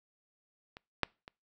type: clicks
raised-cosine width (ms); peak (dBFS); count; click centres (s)
0.3; -30 / -11 / -30; 3; 0.769 / 1.033 / 1.279
effects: noise-tail reverb RT60 0.3 s tail -26 dB re dry